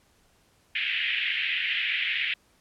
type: band-pass noise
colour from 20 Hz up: white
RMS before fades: -28 dBFS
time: 0.75-2.34 s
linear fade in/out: 5 ms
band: 1800 to 3100 Hz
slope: 48 dB/octave
effects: pink hiss -64 dBFS RMS until 2.6 s + low-pass 12000 Hz 12 dB/octave